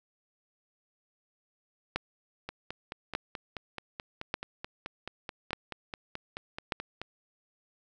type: two click trains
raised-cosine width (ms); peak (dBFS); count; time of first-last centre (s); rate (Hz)
0.3; -21 / -13; 22 / 5; 2.49-7.016 / 1.96-6.722; 4.64 / 0.84
effects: none